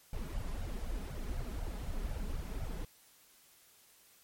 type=noise with flanger; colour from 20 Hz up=brown; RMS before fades=-38 dBFS; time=0.13-2.85 s; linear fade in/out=2 ms; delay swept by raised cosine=1.3 to 4.9 ms; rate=4 Hz; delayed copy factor=+1; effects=white hiss -63 dBFS RMS until 4.23 s + MP3 64 kbps